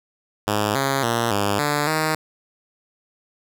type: tone with pitch steps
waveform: 5% pulse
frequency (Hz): 104.6 / 136.7 / 117.1 / 101.5 / 146.9 / 156.6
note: G#2 / C#3 / A#2 / G#2 / D3 / D#3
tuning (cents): +13 / -24 / +8 / -39 / +1 / +11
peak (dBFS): -8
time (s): 0.47-2.15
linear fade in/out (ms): 5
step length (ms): 280
effects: none